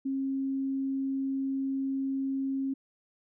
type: tone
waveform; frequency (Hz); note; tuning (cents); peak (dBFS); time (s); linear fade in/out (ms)
sine; 270; C#4; -45; -28; 0.05-2.74; 10
effects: none